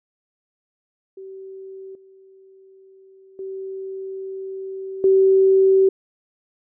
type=tone with level steps; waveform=sine; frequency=383.9 Hz; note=G4; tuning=36 cents flat; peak=-34 / -46 / -28 / -11 dBFS; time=1.17-5.89 s; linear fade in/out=5 ms; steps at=1.95 / 3.39 / 5.04 s; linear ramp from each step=2 ms; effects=none